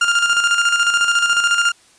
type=tone with tremolo; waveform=30% pulse; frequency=1401 Hz; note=F6; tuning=5 cents sharp; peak=-9 dBFS; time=0.01-1.72 s; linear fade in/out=5 ms; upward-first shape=square; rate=14 Hz; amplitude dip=50%; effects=white hiss -51 dBFS RMS until 1.98 s + resampled to 22050 Hz